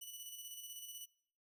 10% pulse tone with tremolo, 2960 Hz, F#7, in tune, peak -38 dBFS, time 0.01-1.06 s, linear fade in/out 10 ms, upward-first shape square, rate 16 Hz, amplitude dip 40%, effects noise-tail reverb RT60 0.6 s tail -22 dB re dry

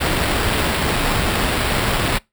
pink noise with sample-and-hold, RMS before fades -19 dBFS, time 0-2.19 s, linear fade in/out 20 ms, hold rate 6300 Hz, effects noise-tail reverb RT60 0.2 s tail -24 dB re dry

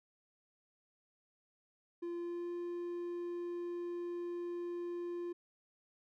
triangle tone with pitch glide, 344.8 to 348.4 Hz, F4 to F4, -22 to -4 cents, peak -36 dBFS, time 2.02-5.33 s, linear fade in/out 10 ms, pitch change +18 cents, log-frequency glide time 2.17-2.52 s, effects none

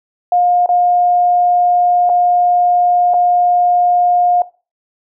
sine tone with dropouts, 711 Hz, F5, 31 cents sharp, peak -9 dBFS, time 0.32-4.42 s, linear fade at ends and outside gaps 2 ms, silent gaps 0.661-0.69 / 2.093-2.097 / 3.137-3.141 s, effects noise-tail reverb RT60 0.3 s tail -17 dB re dry

